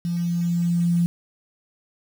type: tone with level ramp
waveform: sine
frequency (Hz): 172.2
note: F3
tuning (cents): -24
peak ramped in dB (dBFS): -22 to -16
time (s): 0.05-1.06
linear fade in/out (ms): 0
effects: 7-bit